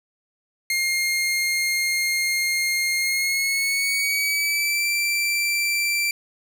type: tone with pitch glide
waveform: sawtooth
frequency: 2127 to 2346 Hz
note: C7 to D7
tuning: +28 to -2 cents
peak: -17 dBFS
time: 0.7-6.11 s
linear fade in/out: 2 ms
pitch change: +170 cents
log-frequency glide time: 2.98-4.86 s
effects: none